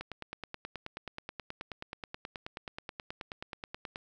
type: click train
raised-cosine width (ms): 0.3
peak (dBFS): -23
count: 38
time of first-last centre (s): 0.01-3.959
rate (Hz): 9.37
effects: none